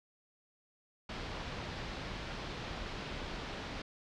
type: low-pass noise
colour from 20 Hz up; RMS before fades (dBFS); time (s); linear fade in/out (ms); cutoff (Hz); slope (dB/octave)
pink; -42; 1.09-3.82; 5; 4700; 24
effects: none